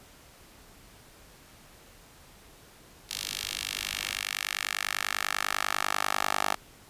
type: tone with high-pass filter sweep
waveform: 10% pulse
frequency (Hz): 50.1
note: G1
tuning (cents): +38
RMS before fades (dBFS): -32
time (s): 3.09-6.55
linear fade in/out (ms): 10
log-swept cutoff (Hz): 3800 to 880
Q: 1.4
effects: pink hiss -54 dBFS RMS until 6.89 s + resampled to 32000 Hz